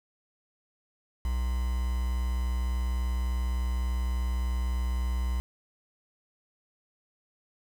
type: tone with quantisation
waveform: triangle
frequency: 61.74 Hz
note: B1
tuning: in tune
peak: -24 dBFS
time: 1.25-5.4 s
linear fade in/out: 0 ms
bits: 7
effects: none